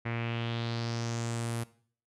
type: tone with low-pass filter sweep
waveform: sawtooth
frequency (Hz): 116.54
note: A#2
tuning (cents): 0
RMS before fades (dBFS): -34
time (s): 0.05-1.64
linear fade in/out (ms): 10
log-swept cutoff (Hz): 2100 to 11000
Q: 3.3
effects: noise-tail reverb RT60 0.5 s tail -18 dB re dry